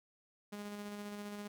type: tone with tremolo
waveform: sawtooth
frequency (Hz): 205.9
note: G#3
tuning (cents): -15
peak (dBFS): -38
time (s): 0.52-1.48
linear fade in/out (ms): 10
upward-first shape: square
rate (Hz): 15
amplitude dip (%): 25
effects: none